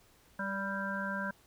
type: harmonic tone with a mistuned harmonic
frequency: 197 Hz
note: G3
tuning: 9 cents sharp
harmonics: 1 / 3 / 5 / 7 / 8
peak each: -38 / -42 / -41 / -43 / -37 dBFS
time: 0.39-1.31 s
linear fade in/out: 5 ms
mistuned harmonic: 3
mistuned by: -25 cents
effects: pink hiss -64 dBFS RMS until 1.46 s